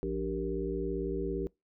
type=harmonic tone with a mistuned harmonic; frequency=58.27 Hz; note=A#1; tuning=in tune; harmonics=1 / 3 / 5 / 7 / 8; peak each=-38 / -39 / -38 / -34 / -39 dBFS; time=0.03-1.47 s; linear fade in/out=0 ms; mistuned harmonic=7; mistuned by=-85 cents; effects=noise-tail reverb RT60 0.2 s tail -24 dB re dry